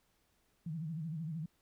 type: tone with vibrato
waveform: sine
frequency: 160 Hz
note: D#3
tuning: 49 cents sharp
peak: -37 dBFS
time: 0.66-1.46 s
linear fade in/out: 5 ms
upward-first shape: sine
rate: 13 Hz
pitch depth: 120 cents each way
effects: pink hiss -75 dBFS RMS until 1.61 s